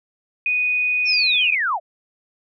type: tone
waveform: sine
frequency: 2483 Hz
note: D#7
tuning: 4 cents flat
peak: -17 dBFS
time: 0.46-1.55 s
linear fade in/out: 2 ms
type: linear sweep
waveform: sine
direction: down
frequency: 5540 to 587.3 Hz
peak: -18 dBFS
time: 1.05-1.8 s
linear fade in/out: 50 ms
effects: none